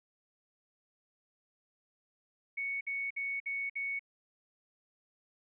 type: tone bursts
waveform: sine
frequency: 2221 Hz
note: C#7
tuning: 3 cents sharp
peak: -33 dBFS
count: 5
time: 2.57-3.994 s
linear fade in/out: 10 ms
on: 240 ms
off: 56 ms
effects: none